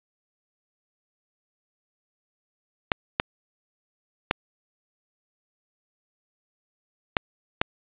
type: clicks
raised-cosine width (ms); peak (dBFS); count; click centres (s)
0.3; -3; 5; 2.918 / 3.199 / 4.311 / 7.168 / 7.615
effects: resampled to 8000 Hz + 7-bit